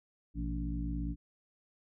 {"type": "harmonic tone with a mistuned harmonic", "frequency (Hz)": 57.5, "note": "A#1", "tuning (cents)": -23, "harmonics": [1, 2, 3, 4, 5], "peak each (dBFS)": [-35, -44, -40, -47, -40], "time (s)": [0.34, 1.16], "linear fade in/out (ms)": 50, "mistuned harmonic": 2, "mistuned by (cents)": 120, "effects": []}